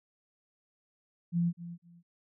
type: tone with echo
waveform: sine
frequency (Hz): 171.6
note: F3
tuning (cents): -30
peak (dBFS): -25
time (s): 1.32-1.53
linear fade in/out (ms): 50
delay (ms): 250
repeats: 2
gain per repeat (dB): -14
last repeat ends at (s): 2.03
effects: none